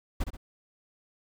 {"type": "noise with echo", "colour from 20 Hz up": "brown", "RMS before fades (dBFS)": -27, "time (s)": [0.2, 0.24], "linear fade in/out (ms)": 10, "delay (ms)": 65, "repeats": 2, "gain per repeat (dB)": -7, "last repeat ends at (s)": 0.37, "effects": []}